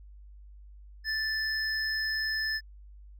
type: tone pair together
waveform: triangle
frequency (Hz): 1760 / 5139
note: A6 / E8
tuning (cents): 0 / -45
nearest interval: octave + perfect fifth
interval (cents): 1855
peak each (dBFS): -28 / -32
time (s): 1.04-2.61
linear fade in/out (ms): 50
effects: added 50 Hz sine -47 dBFS peak until 3.19 s